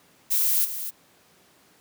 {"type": "noise with echo", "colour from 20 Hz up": "violet", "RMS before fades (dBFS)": -22, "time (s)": [0.3, 0.66], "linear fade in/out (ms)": 20, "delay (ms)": 250, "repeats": 1, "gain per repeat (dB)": -10, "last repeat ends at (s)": 0.91, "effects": ["pink hiss -58 dBFS RMS until 1.8 s", "high-pass 150 Hz 12 dB/octave"]}